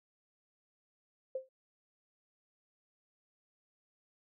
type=tone with exponential decay; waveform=sine; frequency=523.3 Hz; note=C5; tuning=in tune; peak=-31 dBFS; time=1.35-1.49 s; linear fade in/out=5 ms; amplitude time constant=29 ms; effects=none